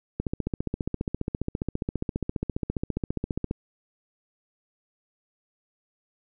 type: click train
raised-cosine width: 3 ms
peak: -14 dBFS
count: 50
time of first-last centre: 0.2-3.511 s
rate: 14.8 Hz
effects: none